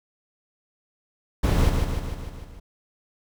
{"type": "noise with echo", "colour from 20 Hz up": "brown", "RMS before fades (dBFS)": -19, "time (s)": [1.43, 1.7], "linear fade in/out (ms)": 10, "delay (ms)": 150, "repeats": 6, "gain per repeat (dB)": -4, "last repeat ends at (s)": 2.6, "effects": []}